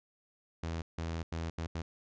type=tone bursts at uneven times; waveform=sawtooth; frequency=82.41 Hz; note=E2; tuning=in tune; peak=-31 dBFS; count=5; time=0.63-0.82 / 0.98-1.23 / 1.32-1.5 / 1.58-1.67 / 1.75-1.82 s; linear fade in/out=5 ms; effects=resampled to 16000 Hz